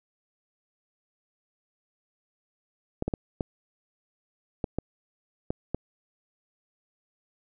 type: clicks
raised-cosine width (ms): 2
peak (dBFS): -14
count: 8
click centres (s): 3.024 / 3.08 / 3.138 / 3.408 / 4.642 / 4.786 / 5.505 / 5.746
effects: none